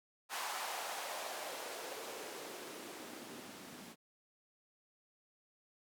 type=noise with band-pass filter sweep; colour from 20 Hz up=blue; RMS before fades=-45 dBFS; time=0.29-3.96 s; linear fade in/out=50 ms; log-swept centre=940 to 200 Hz; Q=2; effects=none